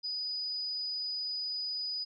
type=tone; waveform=sine; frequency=4962 Hz; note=D#8; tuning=6 cents flat; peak=-33 dBFS; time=0.03-2.05 s; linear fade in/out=20 ms; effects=none